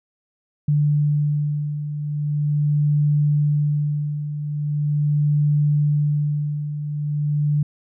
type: beating tone pair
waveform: sine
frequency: 147.3 / 147.71 Hz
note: D3 / D3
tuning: +6 / +10 cents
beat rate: 0.41 Hz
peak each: -24 / -18 dBFS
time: 0.68-7.63 s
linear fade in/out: 5 ms
effects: none